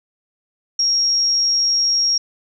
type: tone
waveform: sine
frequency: 5588 Hz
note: F8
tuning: in tune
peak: -14 dBFS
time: 0.79-2.18 s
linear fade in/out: 5 ms
effects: none